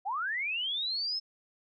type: linear sweep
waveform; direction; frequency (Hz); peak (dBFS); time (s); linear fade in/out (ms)
sine; up; 718 to 5274; -30; 0.05-1.2; 20
effects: none